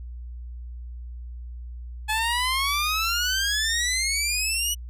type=exponential sweep; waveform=15% pulse; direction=up; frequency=851 to 2960 Hz; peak=-16 dBFS; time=2.08-4.75 s; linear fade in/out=20 ms; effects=added 60 Hz sine -34 dBFS peak until 4.89 s + resampled to 32000 Hz